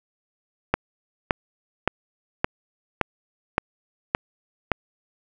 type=click train; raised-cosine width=0.5 ms; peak=-3 dBFS; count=8; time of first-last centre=0.74-4.717 s; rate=1.76 Hz; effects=none